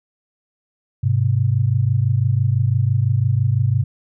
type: tone pair together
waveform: sine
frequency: 102.83 / 128.8 Hz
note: G#2 / C3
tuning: -17 / -27 cents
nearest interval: major third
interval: 390 cents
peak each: -17 dBFS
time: 1.03-3.84 s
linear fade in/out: 10 ms
effects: none